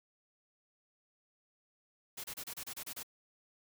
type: noise bursts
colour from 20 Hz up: white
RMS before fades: -43 dBFS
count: 9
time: 2.17-3.032 s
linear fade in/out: 10 ms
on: 70 ms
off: 29 ms
effects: none